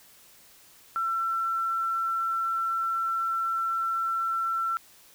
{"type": "tone", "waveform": "sine", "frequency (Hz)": 1346, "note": "E6", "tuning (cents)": 36, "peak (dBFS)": -25, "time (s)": [0.96, 4.77], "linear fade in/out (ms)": 0, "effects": ["white hiss -55 dBFS RMS until 5.14 s"]}